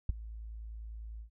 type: tone with ADSR envelope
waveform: sine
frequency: 55 Hz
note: A1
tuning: in tune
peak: -21 dBFS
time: 0.09-1.3 s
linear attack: 4 ms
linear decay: 14 ms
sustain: -20 dB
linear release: 100 ms
effects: none